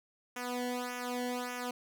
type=tone with flanger; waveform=sawtooth; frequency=246.9 Hz; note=B3; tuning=in tune; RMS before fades=-37 dBFS; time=0.36-1.71 s; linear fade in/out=5 ms; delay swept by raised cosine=0.23 to 0.81 ms; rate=1.7 Hz; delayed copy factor=-0.95; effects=none